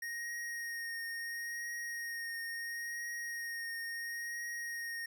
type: tone with vibrato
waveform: square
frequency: 1864.7 Hz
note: A#6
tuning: in tune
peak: -39 dBFS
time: 0.02-5.06 s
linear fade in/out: 5 ms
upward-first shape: triangle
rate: 0.73 Hz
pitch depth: 19 cents each way
effects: none